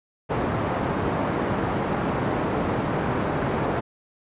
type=band-pass noise; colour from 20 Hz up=pink; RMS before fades=-25 dBFS; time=0.29-3.81 s; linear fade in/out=20 ms; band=110 to 1200 Hz; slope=12 dB/octave; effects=resampled to 8000 Hz